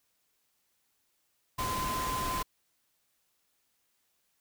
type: tone in noise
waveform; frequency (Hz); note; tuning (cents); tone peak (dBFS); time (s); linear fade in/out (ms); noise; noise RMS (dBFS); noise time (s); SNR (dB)
sine; 1029; C6; -29; -32; 1.58-2.43; 10; pink; -36; 1.58-2.43; +1
effects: white hiss -75 dBFS RMS until 4.4 s